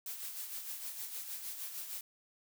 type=noise with tremolo; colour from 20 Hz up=blue; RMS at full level=-41 dBFS; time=0.06-2.01 s; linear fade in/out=2 ms; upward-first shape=sine; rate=6.5 Hz; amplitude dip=50%; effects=none